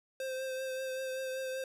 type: tone with vibrato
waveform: square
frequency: 523.3 Hz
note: C5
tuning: in tune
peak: -36 dBFS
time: 0.2-1.64 s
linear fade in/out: 2 ms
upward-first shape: triangle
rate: 5.2 Hz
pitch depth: 24 cents each way
effects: resampled to 32000 Hz + 11-bit